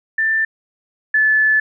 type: tone pair in turn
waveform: sine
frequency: 1777 / 1735.4 Hz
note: A6 / A6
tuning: +17 / -24 cents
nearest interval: unison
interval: 41 cents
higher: first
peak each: -14 / -11 dBFS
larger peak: second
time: 0.18-0.45 / 1.14-1.6 s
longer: second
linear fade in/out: 5 ms
effects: none